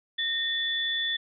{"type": "tone pair together", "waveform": "sine", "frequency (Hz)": [1838, 3470], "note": ["A#6", "A7"], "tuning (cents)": [-25, -25], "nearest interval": "major seventh", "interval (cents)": 1100, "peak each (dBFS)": [-31, -27], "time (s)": [0.18, 1.17], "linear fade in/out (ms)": 10, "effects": []}